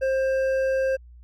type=tone with hard clipping; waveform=sine; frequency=530 Hz; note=C5; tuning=22 cents sharp; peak=-22 dBFS; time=0.01-0.97 s; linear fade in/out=20 ms; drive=7 dB; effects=added 60 Hz sine -44 dBFS peak until 1.23 s